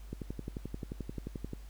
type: click train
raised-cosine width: 3 ms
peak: -25 dBFS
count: 17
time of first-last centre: 0.13-1.534 s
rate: 11.4 Hz
effects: added 50 Hz sine -45 dBFS peak until 1.69 s + pink hiss -61 dBFS RMS until 1.69 s